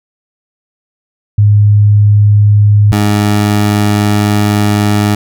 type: tone pair in turn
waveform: sine / 20% pulse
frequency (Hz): 103.8 / 103.8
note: G#2 / G#2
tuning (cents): 0 / 0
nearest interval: unison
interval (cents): 0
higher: neither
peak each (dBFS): -3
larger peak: neither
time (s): 1.38-2.92 / 2.92-5.15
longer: second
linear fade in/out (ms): 5
effects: none